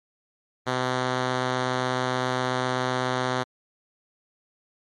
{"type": "tone", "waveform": "5% pulse", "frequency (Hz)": 127.4, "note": "C3", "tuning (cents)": -46, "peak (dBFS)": -12, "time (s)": [0.66, 3.44], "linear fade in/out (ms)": 20, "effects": ["low-pass 5000 Hz 12 dB/octave", "MP3 64 kbps"]}